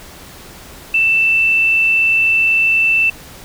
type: tone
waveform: sine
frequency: 2662 Hz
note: E7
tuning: 16 cents sharp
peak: -10 dBFS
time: 0.94-3.1 s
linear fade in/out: 5 ms
effects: pink hiss -37 dBFS RMS until 3.44 s